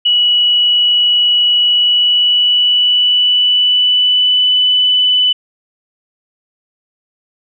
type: tone with pitch glide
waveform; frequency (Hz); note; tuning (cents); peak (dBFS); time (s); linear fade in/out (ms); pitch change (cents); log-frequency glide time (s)
sine; 2933 to 2993; F#7 to F#7; -16 to +19; -8; 0.05-5.33; 10; +35; 1.59-4.54
effects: none